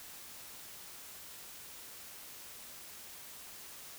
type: silence
effects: white hiss -50 dBFS RMS until 3.98 s